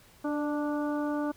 harmonic tone with a mistuned harmonic, 293.7 Hz, D4, in tune, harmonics 1 / 2 / 3 / 4 / 5, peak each -29 / -35 / -39 / -41 / -43 dBFS, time 0.24-1.32 s, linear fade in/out 10 ms, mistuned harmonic 2, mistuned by +22 cents, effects pink hiss -58 dBFS RMS until 1.36 s

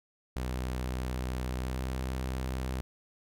sawtooth tone with pitch glide, 63.1 to 64.39 Hz, B1 to C2, +38 to -27 cents, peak -28 dBFS, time 0.36-2.81 s, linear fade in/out 0 ms, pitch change +35 cents, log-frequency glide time 1.6-1.79 s, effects none

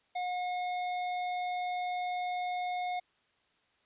sine tone with tanh clipping, 722 Hz, F#5, 43 cents flat, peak -34 dBFS, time 0.15-3 s, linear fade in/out 10 ms, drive 17 dB, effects white hiss -71 dBFS RMS until 3.85 s + resampled to 8000 Hz

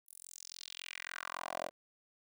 10% pulse tone with high-pass filter sweep, 43.65 Hz, F1, in tune, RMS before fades -45 dBFS, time 0.06-1.71 s, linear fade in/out 50 ms, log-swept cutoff 12000 to 530 Hz, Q 2.9, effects none

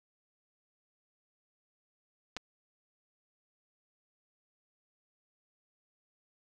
clicks, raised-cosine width 0.2 ms, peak -20 / -25 dBFS, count 2, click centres 2.366 / 2.37 s, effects none

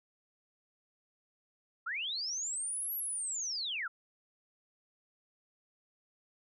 sine linear two-way sweep, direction up then down, 1260 to 11840 to 1260 Hz, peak -34 dBFS, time 1.86-3.88 s, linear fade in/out 10 ms, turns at 2.95 s, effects none

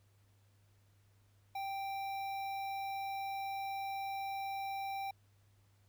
square tone with notch filter, 784 Hz, G5, in tune, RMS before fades -40 dBFS, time 1.55-5.11 s, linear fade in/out 5 ms, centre 7900 Hz, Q 0.64, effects added 100 Hz sine -66 dBFS peak until 5.88 s + pink hiss -75 dBFS RMS until 5.88 s

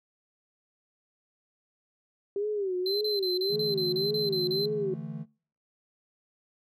sine tone with vibrato, 392 Hz, G4, in tune, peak -27 dBFS, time 2.36-4.94 s, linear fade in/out 2 ms, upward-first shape sine, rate 1.8 Hz, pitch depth 140 cents each way
triangle tone bursts, 4082 Hz, C8, 44 cents flat, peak -28 dBFS, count 10, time 2.86-4.657 s, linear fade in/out 2 ms, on 150 ms, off 33 ms
triangle chord, D suspended second, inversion none, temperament equal, 146.83 / 164.81 / 220 Hz, D3 / E3 / A3, 0 / 0 / 0 cents, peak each -37 / -37 / -38 dBFS, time 3.49-5.26 s, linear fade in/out 50 ms
effects noise-tail reverb RT60 0.5 s tail -26 dB re dry

